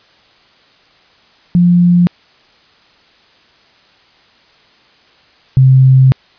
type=tone pair in turn; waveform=sine; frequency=175.5 / 131.48 Hz; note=F3 / C3; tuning=+9 / +9 cents; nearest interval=perfect fourth; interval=500 cents; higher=first; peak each=-5 / -3 dBFS; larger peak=second; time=1.55-2.07 / 5.57-6.12 s; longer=second; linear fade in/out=0 ms; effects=white hiss -48 dBFS RMS until 6.38 s + resampled to 11025 Hz